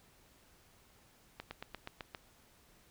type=slowing click train; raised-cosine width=0.3 ms; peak=-26 dBFS; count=7; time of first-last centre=1.4-2.148 s; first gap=110 ms; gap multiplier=1.05; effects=pink hiss -65 dBFS RMS until 2.9 s